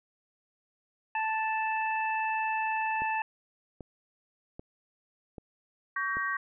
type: harmonic tone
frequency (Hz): 879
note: A5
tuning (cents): -2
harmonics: 1 / 2 / 3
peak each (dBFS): -29 / -35 / -35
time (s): 1.15-3.22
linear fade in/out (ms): 2
type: click train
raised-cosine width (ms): 2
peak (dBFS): -28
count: 5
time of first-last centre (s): 3.02-6.17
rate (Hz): 1.27
type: chord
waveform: sine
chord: G diminished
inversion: second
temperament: just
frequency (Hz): 1128.9 / 1568 / 1881.6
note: Db6 / G6 / Bb6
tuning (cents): +31 / 0 / +16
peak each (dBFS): -33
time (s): 5.96-6.37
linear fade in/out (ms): 5
effects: none